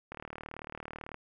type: click train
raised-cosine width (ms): 0.5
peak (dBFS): -26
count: 40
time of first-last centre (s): 0.12-1.144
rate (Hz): 38.1
effects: none